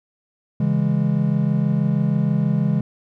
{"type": "chord", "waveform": "triangle", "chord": "C# minor", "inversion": "none", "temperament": "equal with one note detuned", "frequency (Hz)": [138.59, 164.81, 205.1], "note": ["C#3", "E3", "G#3"], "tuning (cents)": [0, 0, -21], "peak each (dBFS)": -19, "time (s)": [0.6, 2.81], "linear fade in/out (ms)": 5, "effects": []}